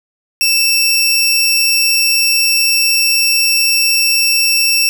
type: tone pair together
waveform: sawtooth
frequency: 2647 / 5546 Hz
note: E7 / F8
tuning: +7 / -13 cents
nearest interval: octave + minor second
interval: 1280 cents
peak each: -10 dBFS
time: 0.41-4.89 s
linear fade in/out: 0 ms
effects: 7-bit